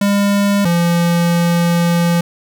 square tone pair in turn, 201.6 / 171.4 Hz, G3 / F3, +49 / -32 cents, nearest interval minor third, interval 281 cents, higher first, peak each -12 dBFS, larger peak neither, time 0.01-0.65 / 0.65-2.21 s, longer second, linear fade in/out 5 ms, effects none

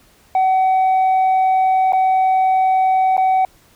sine tone with dropouts, 755 Hz, F#5, 35 cents sharp, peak -9 dBFS, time 0.35-3.45 s, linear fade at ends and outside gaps 2 ms, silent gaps 1.923-1.932 / 3.168-3.178 s, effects tanh soft clip ceiling -11 dBFS + pink hiss -52 dBFS RMS until 3.75 s

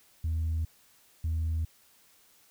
sine tone pair in turn, 80.5 / 80.5 Hz, E2 / E2, -41 / -41 cents, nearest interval unison, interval 0 cents, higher neither, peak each -25 dBFS, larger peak neither, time 0.24-0.65 / 1.24-1.65 s, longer neither, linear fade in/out 5 ms, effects tanh soft clip ceiling -25 dBFS + white hiss -62 dBFS RMS until 2.5 s

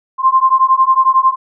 sine beating tone pair, 1046.5 / 1057.5 Hz, C6 / C6, 0 / +18 cents, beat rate 11 Hz, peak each -11 dBFS, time 0.18-1.36 s, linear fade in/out 50 ms, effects none

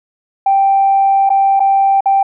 sine tone with dropouts, 784 Hz, G5, in tune, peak -7 dBFS, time 0.46-2.23 s, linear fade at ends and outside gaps 5 ms, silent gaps 1.293-1.301 / 1.596-1.602 / 2.007-2.057 s, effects tanh soft clip ceiling -3 dBFS

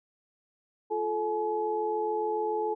sine tone cluster, 347.1 / 434.2 / 850 Hz, F4 / A4 / G#5, -11 / -23 / +40 cents, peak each -36 / -29 / -31 dBFS, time 0.9-2.75 s, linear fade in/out 20 ms, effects none

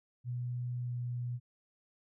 sine tone with pitch glide, 122.8 to 122.02 Hz, B2 to B2, -9 to -20 cents, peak -34 dBFS, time 0.24-1.4 s, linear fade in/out 50 ms, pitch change -11 cents, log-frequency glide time 0.83-0.91 s, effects none

